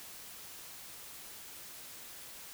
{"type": "silence", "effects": ["white hiss -49 dBFS RMS until 2.53 s"]}